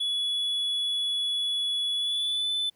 triangle tone with pitch glide, 3398 to 3508 Hz, G#7 to A7, +39 to -6 cents, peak -24 dBFS, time 0-2.7 s, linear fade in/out 10 ms, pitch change +55 cents, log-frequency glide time 1.95-2.51 s, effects pink hiss -69 dBFS RMS until 2.75 s

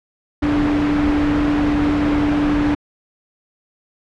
sine tone in noise, 293.7 Hz, D4, in tune, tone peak -15 dBFS, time 0.42-2.75 s, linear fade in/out 10 ms, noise pink, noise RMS -21 dBFS, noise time 0.42-2.75 s, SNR +3 dB, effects low-pass 2000 Hz 12 dB/octave

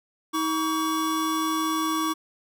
square tone pair together, 317.9 / 1133 Hz, D#4 / C#6, +37 / +37 cents, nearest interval octave + minor seventh, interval 2200 cents, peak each -27 dBFS, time 0.33-2.14 s, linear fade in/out 20 ms, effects none

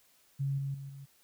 sine tone with level steps, 138.1 Hz, C#3, 6 cents flat, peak -29 / -32 / -40 / -44 dBFS, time 0.39-1.06 s, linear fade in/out 20 ms, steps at 0.58 / 0.74 / 0.89 s, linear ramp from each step 5 ms, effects white hiss -66 dBFS RMS until 1.23 s

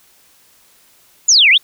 sine exponential two-way sweep, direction down then up, 7310 to 1975.5 to 3845 Hz, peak -6 dBFS, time 1.28-1.58 s, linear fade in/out 10 ms, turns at 1.5 s, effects white hiss -51 dBFS RMS until 1.63 s

